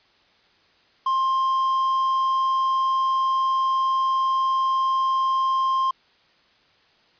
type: tone with quantisation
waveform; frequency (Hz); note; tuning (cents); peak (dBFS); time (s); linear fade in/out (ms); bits
triangle; 1057; C6; +17; -17; 1.06-5.91; 5; 7
effects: white hiss -59 dBFS RMS until 7.19 s + resampled to 11025 Hz